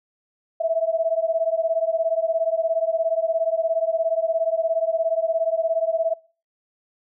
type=beating tone pair; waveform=sine; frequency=648 / 665 Hz; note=E5 / E5; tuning=-30 / +15 cents; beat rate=17 Hz; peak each=-22 / -22 dBFS; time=0.6-6.14 s; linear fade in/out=10 ms; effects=noise-tail reverb RT60 0.4 s tail -24 dB re dry